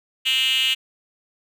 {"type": "tone with high-pass filter", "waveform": "5% pulse", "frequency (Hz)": 261.6, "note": "C4", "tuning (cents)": 0, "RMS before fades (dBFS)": -20, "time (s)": [0.25, 0.75], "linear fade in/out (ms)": 20, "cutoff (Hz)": 2900, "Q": 7.8, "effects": []}